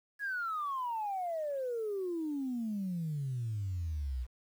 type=exponential sweep; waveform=sine; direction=down; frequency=1696 to 59 Hz; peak=-32 dBFS; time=0.19-4.27 s; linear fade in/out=50 ms; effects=tanh soft clip ceiling -29 dBFS + 10-bit